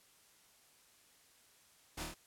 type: noise with echo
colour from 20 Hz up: pink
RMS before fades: -43 dBFS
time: 1.97-2.04 s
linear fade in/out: 10 ms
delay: 26 ms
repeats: 4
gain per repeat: -2 dB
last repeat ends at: 2.144 s
effects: white hiss -66 dBFS RMS until 2.26 s + low-pass 12000 Hz 12 dB/octave